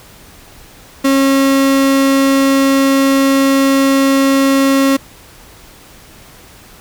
35% pulse tone, 272.1 Hz, C#4, 32 cents flat, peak -7 dBFS, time 1.04-4.97 s, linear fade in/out 10 ms, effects pink hiss -40 dBFS RMS until 6.8 s

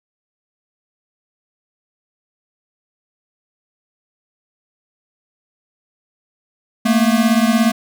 square beating tone pair, 220 / 237 Hz, A3 / A#3, 0 / +29 cents, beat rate 17 Hz, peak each -15 / -16 dBFS, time 6.85-7.72 s, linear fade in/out 10 ms, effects none

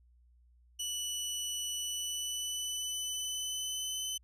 20% pulse tone with pitch glide, 2960 to 3034 Hz, F#7 to F#7, 0 to +43 cents, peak -29 dBFS, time 0.79-4.18 s, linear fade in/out 10 ms, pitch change +43 cents, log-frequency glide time 1.7-4.06 s, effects added 60 Hz sine -61 dBFS peak until 4.23 s

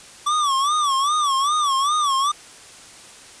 square tone with vibrato, 1147 Hz, D6, 41 cents flat, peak -18 dBFS, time 0.26-2.32 s, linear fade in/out 10 ms, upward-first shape sine, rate 2.5 Hz, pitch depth 130 cents each way, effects white hiss -43 dBFS RMS until 3.4 s + resampled to 22050 Hz

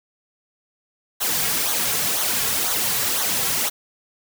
white noise with flanger, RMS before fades -22 dBFS, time 1.2-3.7 s, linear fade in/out 20 ms, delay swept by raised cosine 0.39 to 3.39 ms, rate 2 Hz, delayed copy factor -0.6, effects none

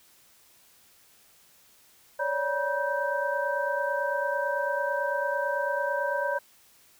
sine tone cluster, 554 / 583 / 963 / 1558 Hz, C#5 / D5 / B5 / G6, -1 / -13 / -44 / -11 cents, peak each -31 dBFS, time 2.19-6.39 s, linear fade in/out 10 ms, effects white hiss -59 dBFS RMS until 6.99 s

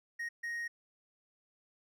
triangle tone bursts at uneven times, 1871 Hz, A#6, 6 cents sharp, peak -34 dBFS, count 2, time 0.19-0.29 / 0.43-0.68 s, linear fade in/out 10 ms, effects none

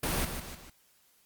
pink noise with echo, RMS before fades -30 dBFS, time 0.03-0.25 s, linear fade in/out 5 ms, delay 150 ms, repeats 3, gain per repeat -7 dB, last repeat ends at 0.7 s, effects white hiss -66 dBFS RMS until 1.25 s + Opus 32 kbps

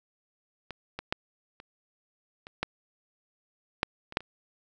clicks, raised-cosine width 0.3 ms, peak -22 / -19 / -11 / -29 / -27 / -12 / -8 / -26 / -7 / -30 dBFS, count 10, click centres 0.707 / 0.99 / 1.125 / 1.601 / 2.469 / 2.63 / 3.831 / 4.124 / 4.171 / 4.206 s, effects none

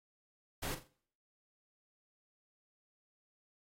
pink noise with echo, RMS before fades -40 dBFS, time 0.62-0.75 s, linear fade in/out 10 ms, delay 43 ms, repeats 3, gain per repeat -10 dB, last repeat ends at 0.879 s, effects noise-tail reverb RT60 0.6 s tail -23 dB re dry + AAC 48 kbps

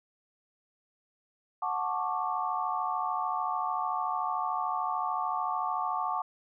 sine chord, D major seventh, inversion first, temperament just, 734.2 / 881 / 1101.2 / 1174.7 Hz, F#5 / A5 / C#6 / D6, -14 / +2 / -12 / 0 cents, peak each -34 dBFS, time 1.62-6.22 s, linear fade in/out 5 ms, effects none

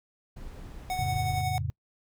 brown noise, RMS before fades -42 dBFS, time 0.36-1.42 s, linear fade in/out 10 ms
square tone with tremolo, 740 Hz, F#5, in tune, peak -28 dBFS, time 0.9-1.58 s, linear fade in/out 0 ms, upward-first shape triangle, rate 11 Hz, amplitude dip 45%
sine chord, F augmented, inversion none, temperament equal, 87.31 / 110 / 138.59 Hz, F2 / A2 / C#3, 0 / 0 / 0 cents, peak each -33 dBFS, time 0.99-1.7 s, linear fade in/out 0 ms
effects noise-tail reverb RT60 0.1 s tail -26 dB re dry

